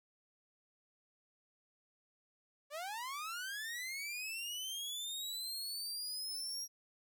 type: linear sweep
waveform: sawtooth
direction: up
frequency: 560 to 5680 Hz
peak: -37 dBFS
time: 2.7-6.68 s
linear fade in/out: 50 ms
effects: none